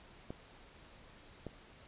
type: clicks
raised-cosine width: 2 ms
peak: -28 dBFS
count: 2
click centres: 0.305 / 1.467 s
effects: pink hiss -58 dBFS RMS until 1.87 s + resampled to 8000 Hz